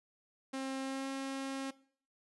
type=tone with pitch glide; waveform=sawtooth; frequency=266.8 to 270.1 Hz; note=C4 to C#4; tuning=+34 to -45 cents; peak=-33 dBFS; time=0.53-1.71 s; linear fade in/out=10 ms; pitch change=+21 cents; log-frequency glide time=0.8-1.08 s; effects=noise-tail reverb RT60 0.5 s tail -19 dB re dry + resampled to 24000 Hz